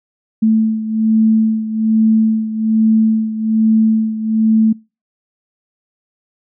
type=beating tone pair; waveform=sine; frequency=220 / 221.2 Hz; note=A3 / A3; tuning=0 / +9 cents; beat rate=1.2 Hz; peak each=-12 / -17 dBFS; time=0.42-4.73 s; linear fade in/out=10 ms; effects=noise-tail reverb RT60 0.3 s tail -25 dB re dry